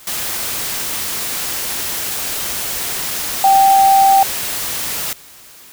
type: tone in noise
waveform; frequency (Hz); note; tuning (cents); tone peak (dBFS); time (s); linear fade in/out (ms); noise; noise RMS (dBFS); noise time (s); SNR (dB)
sine; 781; G5; -7; -7; 3.44-4.23; 2; white; -22; 0.07-5.13; +12
effects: white hiss -41 dBFS RMS until 5.72 s